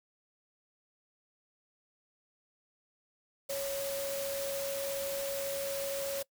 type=tone in noise; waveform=sine; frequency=554.4 Hz; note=C#5; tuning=in tune; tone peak=-34 dBFS; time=3.49-6.23 s; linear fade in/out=10 ms; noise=white; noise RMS=-40 dBFS; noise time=3.49-6.23 s; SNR=+3 dB; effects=noise-tail reverb RT60 0.1 s tail -23 dB re dry

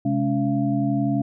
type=tone cluster; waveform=sine; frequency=131.2 / 209.8 / 281.3 / 682 Hz; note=C3 / G#3 / C#4 / F5; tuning=+5 / +18 / +26 / -41 cents; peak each=-25 / -25 / -22 / -30 dBFS; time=0.05-1.22 s; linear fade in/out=5 ms; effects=none

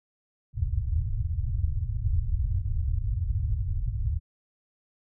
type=low-pass noise; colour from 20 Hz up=white; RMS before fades=-27 dBFS; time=0.53-4.2 s; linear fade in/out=50 ms; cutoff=110 Hz; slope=48 dB/octave; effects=none

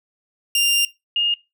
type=tone pair in turn; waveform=sawtooth / sine; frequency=2794 / 2840 Hz; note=F7 / F7; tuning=0 / +28 cents; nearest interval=unison; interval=28 cents; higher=second; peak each=-12 / -17 dBFS; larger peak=first; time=0.55-0.85 / 1.16-1.34 s; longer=first; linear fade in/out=2 ms; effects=noise-tail reverb RT60 0.2 s tail -18 dB re dry

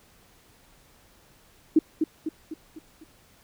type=tone with echo; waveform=sine; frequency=315.3 Hz; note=D#4; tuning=23 cents sharp; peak=-13 dBFS; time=1.76-1.79 s; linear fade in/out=5 ms; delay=250 ms; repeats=5; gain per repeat=-6 dB; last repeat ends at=3.04 s; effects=pink hiss -58 dBFS RMS until 3.43 s

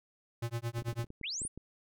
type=tone with tremolo; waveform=square; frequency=117.3 Hz; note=A#2; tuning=11 cents sharp; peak=-32 dBFS; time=0.42-1.07 s; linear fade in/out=5 ms; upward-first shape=sine; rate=9 Hz; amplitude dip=100%
type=clicks; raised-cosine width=3 ms; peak=-32 dBFS; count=11; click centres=0.784 / 0.821 / 0.884 / 0.928 / 0.993 / 1.043 / 1.104 / 1.213 / 1.418 / 1.451 / 1.576 s
type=linear sweep; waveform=sine; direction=up; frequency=1868 to 9956 Hz; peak=-35 dBFS; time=1.23-1.48 s; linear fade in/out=10 ms
effects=none

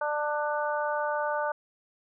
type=harmonic tone; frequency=297.1 Hz; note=D4; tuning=20 cents sharp; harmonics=2 / 3 / 4 / 5; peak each=-30 / -31 / -35 / -34 dBFS; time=0.01-1.52 s; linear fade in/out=5 ms; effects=none

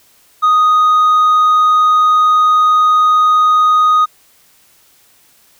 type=tone with hard clipping; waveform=triangle; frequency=1244.5 Hz; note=D#6; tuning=in tune; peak=-6 dBFS; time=0.42-4.06 s; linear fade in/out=20 ms; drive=1 dB; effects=white hiss -50 dBFS RMS until 5.59 s

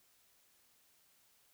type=silence; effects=white hiss -70 dBFS RMS until 1.53 s

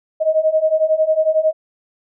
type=beating tone pair; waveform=sine; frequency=622.3 / 633.3 Hz; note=D#5 / D#5; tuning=0 / +30 cents; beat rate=11 Hz; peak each=-17 / -15 dBFS; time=0.2-1.53 s; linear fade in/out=20 ms; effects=none

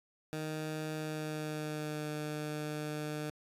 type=tone with pitch glide; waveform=15% pulse; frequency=155.3 to 151.23 Hz; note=D#3 to D#3; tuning=-3 to -49 cents; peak=-30 dBFS; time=0.33-3.3 s; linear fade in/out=0 ms; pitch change=-46 cents; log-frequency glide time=0.93-2.07 s; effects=resampled to 32000 Hz

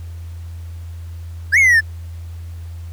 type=exponential two-way sweep; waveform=triangle; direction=up then down; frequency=1526 to 2243 to 1727 Hz; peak=-7 dBFS; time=1.52-1.81 s; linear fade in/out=20 ms; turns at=1.58 s; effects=added 84 Hz sine -28 dBFS peak until 2.92 s + pink hiss -50 dBFS RMS until 2.92 s

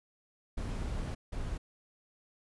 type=noise bursts at uneven times; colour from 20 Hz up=brown; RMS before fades=-36 dBFS; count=2; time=0.57-1.15 / 1.32-1.58 s; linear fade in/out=10 ms; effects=resampled to 24000 Hz

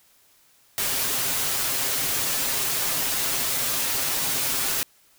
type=noise with comb filter; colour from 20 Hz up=white; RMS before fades=-25 dBFS; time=0.78-4.83 s; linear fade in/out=0 ms; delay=7.5 ms; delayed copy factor=+0.6; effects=white hiss -59 dBFS RMS until 5.18 s

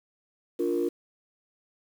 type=chord; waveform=sine; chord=Bb major; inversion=first; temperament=just; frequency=291.4 / 349.6 / 466.2 Hz; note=D4 / F4 / Bb4; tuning=-13 / +2 / 0 cents; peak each=-30 / -26 / -29 dBFS; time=0.59-0.89 s; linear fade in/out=10 ms; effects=tanh soft clip ceiling -16 dBFS + 8-bit

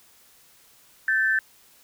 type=tone pair together; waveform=sine; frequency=1543.7 / 1762 Hz; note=G6 / A6; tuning=-27 / +2 cents; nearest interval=major second; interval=229 cents; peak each=-22 dBFS; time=1.08-1.39 s; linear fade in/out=2 ms; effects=white hiss -56 dBFS RMS until 1.83 s

